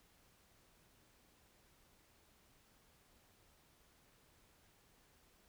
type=silence; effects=pink hiss -70 dBFS RMS until 5.48 s